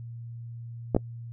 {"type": "clicks", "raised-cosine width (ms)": 2, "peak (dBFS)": -8, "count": 2, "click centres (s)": [0.948, 0.965], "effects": ["noise-tail reverb RT60 0.1 s tail -25 dB re dry", "added 117 Hz sine -37 dBFS peak until 1.32 s"]}